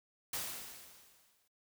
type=noise with exponential decay; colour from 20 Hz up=white; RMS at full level=-37 dBFS; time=0.33-1.48 s; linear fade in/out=5 ms; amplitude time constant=250 ms; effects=noise-tail reverb RT60 0.2 s tail -25 dB re dry